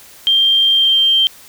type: tone with pitch glide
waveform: sine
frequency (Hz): 3175 to 3149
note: G7 to G7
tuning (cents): +21 to +7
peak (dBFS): -9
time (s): 0.27-1.27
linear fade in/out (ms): 0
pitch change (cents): -14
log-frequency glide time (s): 0.75-1
effects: white hiss -41 dBFS RMS until 1.48 s